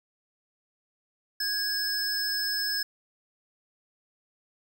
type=tone pair together; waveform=square; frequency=1645 / 5223 Hz; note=G#6 / E8; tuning=-17 / -17 cents; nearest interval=octave + minor sixth; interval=2000 cents; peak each=-32 / -29 dBFS; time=1.4-2.83 s; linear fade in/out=5 ms; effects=none